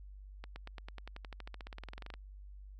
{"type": "accelerating click train", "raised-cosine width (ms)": 0.3, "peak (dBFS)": -30, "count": 25, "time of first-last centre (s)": [0.44, 2.139], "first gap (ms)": 120, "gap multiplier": 0.95, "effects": ["added 49 Hz sine -48 dBFS peak until 2.79 s"]}